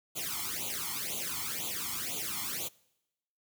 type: noise with flanger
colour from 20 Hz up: white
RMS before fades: -36 dBFS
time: 0.15-2.69 s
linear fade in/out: 20 ms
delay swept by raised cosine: 0.28 to 0.95 ms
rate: 2 Hz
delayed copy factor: +1
effects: noise-tail reverb RT60 0.9 s tail -24 dB re dry + high-pass 80 Hz 12 dB/octave